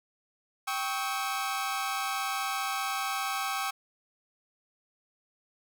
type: chord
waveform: sawtooth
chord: C# diminished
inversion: second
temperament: equal with one note detuned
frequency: 784 / 1108.7 / 1287.7 Hz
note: G5 / C#6 / E6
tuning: 0 / 0 / -41 cents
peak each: -30 / -31 / -31 dBFS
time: 0.67-3.71 s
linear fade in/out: 10 ms
effects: none